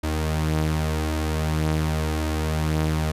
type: tone pair together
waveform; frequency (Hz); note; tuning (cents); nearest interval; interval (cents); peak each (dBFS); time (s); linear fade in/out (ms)
sawtooth; 78 / 155.1; D#2 / D#3; +5 / -5; octave; 1190; -19 / -23; 0.03-3.12; 10
effects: resampled to 32000 Hz